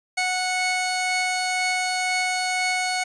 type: tone pair together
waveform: sawtooth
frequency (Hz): 736 / 2206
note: F#5 / C#7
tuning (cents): -9 / -9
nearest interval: octave + perfect fifth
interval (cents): 1900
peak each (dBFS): -21 / -21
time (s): 0.17-3.04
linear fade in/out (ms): 10
effects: resampled to 22050 Hz